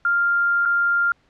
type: tone with dropouts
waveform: sine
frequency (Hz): 1396.9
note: F6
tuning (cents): 0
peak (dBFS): -16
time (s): 0.05-1.12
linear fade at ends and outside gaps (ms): 2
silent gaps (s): 0.653-0.657
effects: pink hiss -61 dBFS RMS until 1.29 s + low-pass 4000 Hz 12 dB/octave